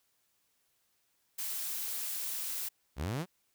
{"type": "noise", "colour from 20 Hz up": "blue", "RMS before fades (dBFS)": -37, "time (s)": [1.38, 2.69], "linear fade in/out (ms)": 10}
{"type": "exponential sweep", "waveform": "sawtooth", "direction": "up", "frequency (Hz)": [61.3, 196.2], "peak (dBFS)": -29, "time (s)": [2.96, 3.26], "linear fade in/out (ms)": 50}
{"effects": ["white hiss -75 dBFS RMS until 3.54 s"]}